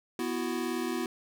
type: chord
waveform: square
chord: B suspended fourth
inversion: none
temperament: equal with one note detuned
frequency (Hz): 246.9 / 332.1 / 370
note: B3 / E4 / F#4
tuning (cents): 0 / +13 / 0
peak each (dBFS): -35 / -35 / -36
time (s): 0.19-1.06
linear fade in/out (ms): 2
effects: none